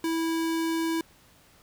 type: tone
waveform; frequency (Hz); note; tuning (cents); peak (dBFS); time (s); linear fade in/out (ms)
square; 327.5; E4; -11; -26; 0.04-1.01; 2
effects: pink hiss -58 dBFS RMS until 1.62 s

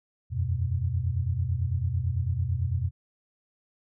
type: chord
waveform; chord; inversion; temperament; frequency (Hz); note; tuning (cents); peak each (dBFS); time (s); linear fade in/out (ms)
sine; E suspended second; none; equal with one note detuned; 83.51 / 92.5 / 123.47; E2 / F#2 / B2; +23 / 0 / 0; -29; 0.3-2.91; 50
effects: none

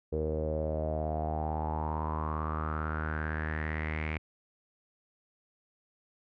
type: tone with low-pass filter sweep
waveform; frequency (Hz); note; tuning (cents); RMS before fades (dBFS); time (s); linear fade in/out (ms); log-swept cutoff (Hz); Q
sawtooth; 77.7; D#2; -2; -33; 0.12-4.18; 10; 460 to 2300; 7.4
effects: none

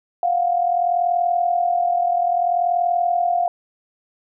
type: tone pair together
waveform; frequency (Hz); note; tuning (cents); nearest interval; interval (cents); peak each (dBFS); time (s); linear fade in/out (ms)
sine; 699.4 / 740; F5 / F#5; +2 / 0; minor second; 98; -17 / -23; 0.23-3.48; 2
effects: none

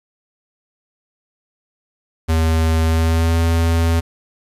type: tone with pitch glide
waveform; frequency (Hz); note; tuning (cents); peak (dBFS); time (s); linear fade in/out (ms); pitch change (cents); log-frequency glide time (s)
square; 80.7 to 82.97; E2 to E2; -36 to +12; -14; 2.28-4.01; 20; +48; 2.83-3.4
effects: resampled to 32000 Hz + 8-bit

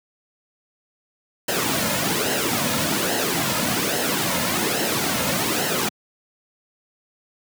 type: noise with flanger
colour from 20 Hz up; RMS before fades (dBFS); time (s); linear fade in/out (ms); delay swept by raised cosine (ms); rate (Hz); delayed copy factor
pink; -22; 1.48-5.89; 5; 0.84 to 2.64; 1.2; -0.6
effects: high-pass 150 Hz 12 dB/octave

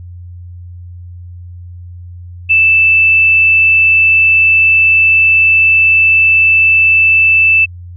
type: tone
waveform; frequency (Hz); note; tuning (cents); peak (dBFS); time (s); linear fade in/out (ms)
sine; 2642; E7; +3; -5; 2.49-7.66; 20
effects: added 88 Hz sine -27 dBFS peak until 7.96 s

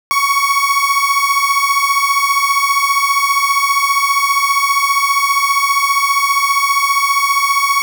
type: beating tone pair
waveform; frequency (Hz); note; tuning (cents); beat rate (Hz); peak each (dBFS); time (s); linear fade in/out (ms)
30% pulse; 1108 / 1123; C#6 / C#6; -1 / +22; 15; -12; 0.11-7.82; 0
effects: none

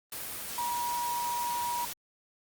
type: tone in noise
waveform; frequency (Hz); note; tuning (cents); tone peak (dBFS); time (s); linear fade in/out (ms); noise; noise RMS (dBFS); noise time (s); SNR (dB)
sine; 960; B5; -49; -30; 0.58-1.85; 2; white; -38; 0.12-1.93; +5
effects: Opus 32 kbps

